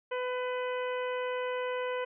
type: harmonic tone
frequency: 501 Hz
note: B4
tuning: 25 cents sharp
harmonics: 1 / 2 / 3 / 4 / 5 / 6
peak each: -32 / -38 / -42 / -44 / -46 / -48 dBFS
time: 0.11-2.05 s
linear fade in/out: 10 ms
effects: none